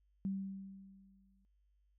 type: tone with exponential decay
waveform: sine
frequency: 193.9 Hz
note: G3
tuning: 19 cents flat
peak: -33 dBFS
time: 0.25-1.45 s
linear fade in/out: 0 ms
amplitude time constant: 260 ms
effects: added 50 Hz sine -70 dBFS peak until 1.98 s